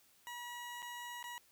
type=tone with dropouts; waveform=20% pulse; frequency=964 Hz; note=B5; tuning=42 cents flat; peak=-39 dBFS; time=0.27-1.38 s; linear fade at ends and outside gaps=0 ms; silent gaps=0.821-0.827 / 1.228-1.241 s; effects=white hiss -68 dBFS RMS until 1.51 s